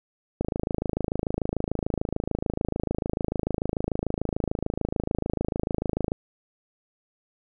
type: click train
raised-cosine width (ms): 2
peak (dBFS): -12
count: 154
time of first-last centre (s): 0.41-6.119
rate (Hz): 26.8
effects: none